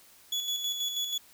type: tone with tremolo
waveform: 35% pulse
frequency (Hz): 3402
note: G#7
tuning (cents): +41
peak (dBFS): -26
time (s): 0.32-1.18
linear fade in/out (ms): 5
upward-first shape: square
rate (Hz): 6.2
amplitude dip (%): 45
effects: white hiss -57 dBFS RMS until 1.33 s